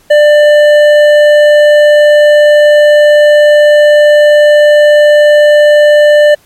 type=tone with hard clipping; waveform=triangle; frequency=594 Hz; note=D5; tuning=20 cents sharp; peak=-3 dBFS; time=0.1-6.35 s; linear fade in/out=10 ms; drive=13 dB; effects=pink hiss -46 dBFS RMS until 6.45 s + MP3 64 kbps